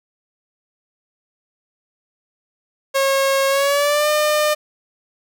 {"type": "tone with pitch glide", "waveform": "sawtooth", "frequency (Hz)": [544, 603.6], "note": ["C#5", "D5"], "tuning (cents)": [-33, 47], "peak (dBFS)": -11, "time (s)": [2.94, 4.55], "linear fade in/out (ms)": 20, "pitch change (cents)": 180, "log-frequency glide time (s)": [3.48, 4.09], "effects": []}